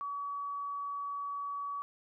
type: tone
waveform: sine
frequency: 1136 Hz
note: C#6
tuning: 42 cents sharp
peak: -35 dBFS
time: 0.01-1.82 s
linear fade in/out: 0 ms
effects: none